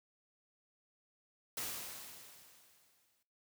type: noise with exponential decay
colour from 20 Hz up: white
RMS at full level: -39 dBFS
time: 1.57-3.23 s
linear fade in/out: 5 ms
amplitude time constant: 360 ms
effects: noise-tail reverb RT60 0.4 s tail -17 dB re dry + high-pass 60 Hz 12 dB/octave